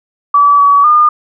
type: tone with pitch steps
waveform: sine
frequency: 1150 / 1137 / 1213 Hz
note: D6 / C#6 / D#6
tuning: -37 / +44 / -44 cents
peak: -4 dBFS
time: 0.34-1.09 s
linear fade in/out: 5 ms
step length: 250 ms
effects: none